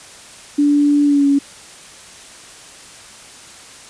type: tone with pitch glide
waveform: sine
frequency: 290 to 280.8 Hz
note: D4 to C#4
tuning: -22 to +22 cents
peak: -10 dBFS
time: 0.58-1.39 s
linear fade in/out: 10 ms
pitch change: -56 cents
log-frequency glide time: 1.04-1.26 s
effects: white hiss -39 dBFS RMS until 3.89 s + resampled to 22050 Hz